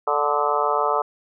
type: harmonic tone with a mistuned harmonic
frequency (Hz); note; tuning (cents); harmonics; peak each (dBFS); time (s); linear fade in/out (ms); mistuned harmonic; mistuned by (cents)
146.8; D3; 0; 3 / 4 / 5 / 6 / 7 / 8 / 9; -26 / -26 / -26 / -26 / -26 / -26 / -26; 0.07-1.02; 5; 9; -45
effects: none